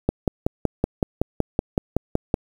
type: click train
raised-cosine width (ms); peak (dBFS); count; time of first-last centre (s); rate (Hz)
2; -5; 13; 0.09-2.341; 5.33
effects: 7-bit